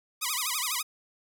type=tone with vibrato; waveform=5% pulse; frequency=1108.7 Hz; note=C#6; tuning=in tune; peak=-16 dBFS; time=0.21-0.83 s; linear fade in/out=20 ms; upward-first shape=sine; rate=12 Hz; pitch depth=240 cents each way; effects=none